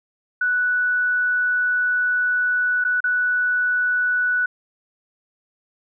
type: tone with dropouts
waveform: sine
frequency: 1480 Hz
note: F#6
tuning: in tune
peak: -17 dBFS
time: 0.41-4.46 s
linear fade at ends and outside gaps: 5 ms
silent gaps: 2.841-2.848 / 3.005-3.04 s
effects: none